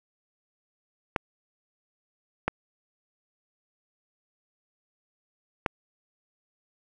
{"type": "clicks", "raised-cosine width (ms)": 0.5, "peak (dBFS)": -9, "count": 3, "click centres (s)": [1.162, 2.48, 5.662], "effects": []}